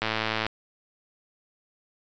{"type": "click train", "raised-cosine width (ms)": 0.3, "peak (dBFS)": -10, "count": 50, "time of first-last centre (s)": [0.02, 0.465], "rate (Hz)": 110, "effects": ["resampled to 16000 Hz"]}